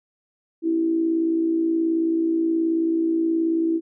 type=tone with amplitude modulation; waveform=sine; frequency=328.5 Hz; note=E4; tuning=6 cents flat; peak=-16 dBFS; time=0.62-3.81 s; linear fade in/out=50 ms; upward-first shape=sine; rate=58.7 Hz; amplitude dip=50%; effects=none